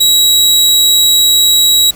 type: tone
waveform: sawtooth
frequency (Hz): 3866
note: B7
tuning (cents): -38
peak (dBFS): -3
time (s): 0-1.91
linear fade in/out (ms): 10
effects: pink hiss -36 dBFS RMS until 1.95 s